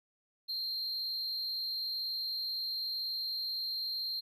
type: tone with amplitude modulation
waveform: triangle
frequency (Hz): 4186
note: C8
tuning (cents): 0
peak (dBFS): -30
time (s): 0.48-4.21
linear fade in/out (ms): 20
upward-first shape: sine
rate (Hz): 221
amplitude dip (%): 60
effects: none